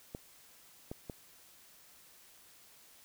clicks, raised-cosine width 2 ms, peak -27 dBFS, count 3, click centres 0.149 / 0.915 / 1.098 s, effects white hiss -60 dBFS RMS until 3.04 s

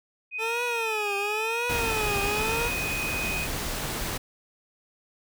sine tone, 2500 Hz, D#7, 8 cents sharp, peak -29 dBFS, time 0.31-3.48 s, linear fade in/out 50 ms
20% pulse tone with vibrato, 440 Hz, A4, in tune, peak -23 dBFS, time 0.38-2.71 s, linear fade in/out 50 ms, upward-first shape triangle, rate 0.96 Hz, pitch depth 180 cents each way
pink noise, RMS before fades -31 dBFS, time 1.69-4.18 s, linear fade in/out 10 ms
effects none

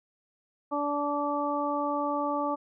harmonic tone, 290 Hz, D4, 22 cents flat, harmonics 1 / 2 / 3 / 4, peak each -32 / -32 / -32 / -32 dBFS, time 0.71-2.56 s, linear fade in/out 20 ms, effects none

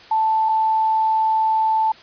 sine tone pair in turn, 880 / 880 Hz, A5 / A5, 0 / 0 cents, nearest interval unison, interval 0 cents, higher neither, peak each -15 / -15 dBFS, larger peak neither, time 0.11-0.49 / 0.49-1.92 s, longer second, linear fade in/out 5 ms, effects white hiss -44 dBFS RMS until 2.02 s + resampled to 11025 Hz

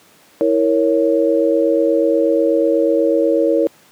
sine chord, A# diminished, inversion second, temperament equal with one note detuned, 326.8 / 466.2 / 554.4 Hz, E4 / A#4 / C#5, -15 / 0 / 0 cents, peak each -16 dBFS, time 0.41-3.67 s, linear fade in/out 0 ms, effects pink hiss -49 dBFS RMS until 3.91 s + high-pass 200 Hz 12 dB/octave

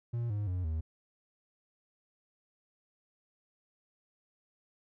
triangle tone with pitch steps, 118.3 / 103.58 / 90.7 / 79.41 Hz, A#2 / G#2 / F#2 / D#2, +26 / -4 / -34 / +36 cents, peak -29 dBFS, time 0.13-0.81 s, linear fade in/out 10 ms, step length 170 ms, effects none

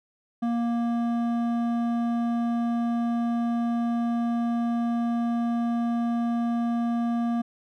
sine tone with hard clipping, 235 Hz, A#3, 14 cents sharp, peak -25 dBFS, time 0.42-7.42 s, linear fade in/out 10 ms, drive 10 dB, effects none

